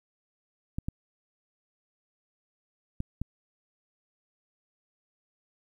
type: clicks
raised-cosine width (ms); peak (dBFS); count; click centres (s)
5; -19; 4; 0.785 / 0.885 / 3.004 / 3.216
effects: 10-bit